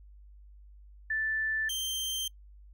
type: tone pair in turn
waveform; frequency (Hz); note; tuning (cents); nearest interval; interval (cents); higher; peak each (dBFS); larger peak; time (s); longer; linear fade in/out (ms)
sine / sawtooth; 1760 / 3142; A6 / G7; 0 / +3; minor seventh; 1003; second; -28; neither; 1.1-1.69 / 1.69-2.28; neither; 5
effects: noise-tail reverb RT60 0.1 s tail -24 dB re dry + added 50 Hz sine -50 dBFS peak until 2.73 s